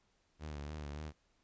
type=tone with vibrato; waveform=sawtooth; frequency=74.4 Hz; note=D2; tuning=23 cents sharp; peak=-38 dBFS; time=0.39-1.13 s; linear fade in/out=50 ms; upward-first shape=sine; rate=3.5 Hz; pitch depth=64 cents each way; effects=pink hiss -75 dBFS RMS until 1.43 s + resampled to 16000 Hz